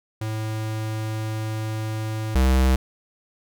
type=tone pair in turn; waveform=square; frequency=109.3 / 64.99 Hz; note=A2 / C2; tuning=-11 / -11 cents; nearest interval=major sixth; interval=900 cents; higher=first; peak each=-26 / -16 dBFS; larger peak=second; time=0.21-2.35 / 2.35-2.76 s; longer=first; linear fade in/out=5 ms; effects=none